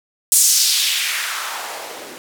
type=noise with band-pass filter sweep; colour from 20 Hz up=blue; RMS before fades=-19 dBFS; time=0.32-2.18 s; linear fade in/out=0 ms; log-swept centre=8500 to 310 Hz; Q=1.7; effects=none